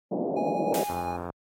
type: band-pass noise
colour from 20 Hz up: white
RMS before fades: -28 dBFS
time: 0.11-0.84 s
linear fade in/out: 10 ms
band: 160 to 690 Hz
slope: 48 dB/octave
type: tone with tremolo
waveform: triangle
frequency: 823 Hz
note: G#5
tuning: 16 cents flat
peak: -27 dBFS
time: 0.36-1.17 s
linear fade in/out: 10 ms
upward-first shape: sine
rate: 10 Hz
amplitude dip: 40%
type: noise with exponential decay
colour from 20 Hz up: white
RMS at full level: -32 dBFS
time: 0.74-1.3 s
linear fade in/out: 2 ms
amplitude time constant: 120 ms
type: click train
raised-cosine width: 1 ms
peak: -20 dBFS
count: 36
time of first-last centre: 0.9-1.301 s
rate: 87.2 Hz
effects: high-pass 60 Hz 12 dB/octave + AAC 48 kbps